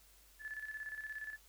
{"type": "tone with tremolo", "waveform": "sine", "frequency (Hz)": 1733, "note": "A6", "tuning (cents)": -27, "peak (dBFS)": -40, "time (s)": [0.39, 1.38], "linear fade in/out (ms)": 50, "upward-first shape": "square", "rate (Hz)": 17, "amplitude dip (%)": 60, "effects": ["added 50 Hz sine -66 dBFS peak until 1.48 s", "white hiss -65 dBFS RMS until 1.48 s"]}